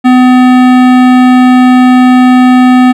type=tone with hard clipping; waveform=sine; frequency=252.4 Hz; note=B3; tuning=38 cents sharp; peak=-3 dBFS; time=0.04-2.93 s; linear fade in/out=20 ms; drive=17 dB; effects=none